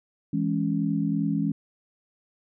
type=chord; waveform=sine; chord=C# minor; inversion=first; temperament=equal; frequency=164.81 / 207.7 / 277.2 Hz; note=E3 / G#3 / C#4; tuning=0 / 0 / 0 cents; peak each=-27 dBFS; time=0.33-1.52 s; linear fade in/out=5 ms; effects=none